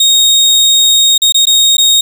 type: tone with dropouts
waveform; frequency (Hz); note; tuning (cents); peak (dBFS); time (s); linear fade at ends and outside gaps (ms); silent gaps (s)
30% pulse; 3729; A#7; 0; -3; 0-2.01; 5; 1.179-1.218 / 1.323-1.344 / 1.455-1.469 / 1.769-1.781
effects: none